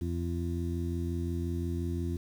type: harmonic tone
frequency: 85.7 Hz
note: F2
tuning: 32 cents flat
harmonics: 1 / 2 / 3 / 4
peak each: -32 / -38 / -38 / -38 dBFS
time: 0.01-2.17 s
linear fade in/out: 5 ms
effects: 9-bit